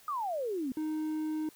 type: exponential sweep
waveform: sine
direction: down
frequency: 1260 to 245 Hz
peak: -31 dBFS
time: 0.08-0.72 s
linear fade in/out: 2 ms
type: tone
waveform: triangle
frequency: 310.4 Hz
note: D#4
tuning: 4 cents flat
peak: -29 dBFS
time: 0.77-1.49 s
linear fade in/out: 2 ms
effects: white hiss -59 dBFS RMS until 1.55 s